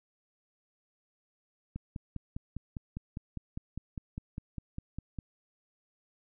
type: click train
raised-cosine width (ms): 5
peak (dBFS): -25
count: 18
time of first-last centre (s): 1.76-5.187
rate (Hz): 4.96
effects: none